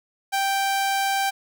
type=tone; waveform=sawtooth; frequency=784 Hz; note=G5; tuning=in tune; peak=-17 dBFS; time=0.32-1.31 s; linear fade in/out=20 ms; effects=none